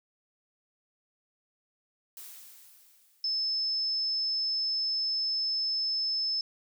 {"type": "noise with exponential decay", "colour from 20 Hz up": "blue", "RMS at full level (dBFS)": -44, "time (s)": [2.17, 4.01], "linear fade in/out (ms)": 1, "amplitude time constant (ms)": 400}
{"type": "tone", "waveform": "sine", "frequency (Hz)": 5240, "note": "E8", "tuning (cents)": -11, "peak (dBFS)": -27, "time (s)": [3.24, 6.41], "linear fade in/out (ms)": 2}
{"effects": []}